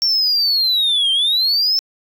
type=linear two-way sweep; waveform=sine; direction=down then up; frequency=5500 to 3121 to 5340 Hz; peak=-11 dBFS; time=0.02-1.79 s; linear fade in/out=0 ms; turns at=1.12 s; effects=tanh soft clip ceiling -12 dBFS